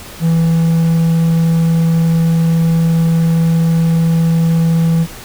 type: tone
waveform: triangle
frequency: 164.81 Hz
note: E3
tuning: in tune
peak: -7 dBFS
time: 0.2-5.07 s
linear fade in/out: 50 ms
effects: pink hiss -32 dBFS RMS until 5.24 s